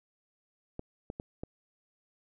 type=clicks; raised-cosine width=2 ms; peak=-24 dBFS; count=4; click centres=0.794 / 1.101 / 1.199 / 1.435 s; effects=none